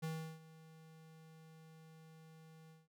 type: tone with ADSR envelope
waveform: square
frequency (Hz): 160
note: D#3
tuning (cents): +49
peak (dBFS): -39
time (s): 0.02-2.88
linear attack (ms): 19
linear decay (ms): 350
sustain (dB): -19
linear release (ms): 180
effects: none